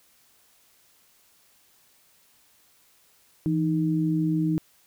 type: tone pair together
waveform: sine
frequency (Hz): 164.65 / 311.1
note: E3 / D#4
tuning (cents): -2 / 0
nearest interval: major seventh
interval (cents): 1102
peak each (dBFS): -24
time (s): 3.46-4.58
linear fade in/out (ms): 0
effects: white hiss -61 dBFS RMS until 4.86 s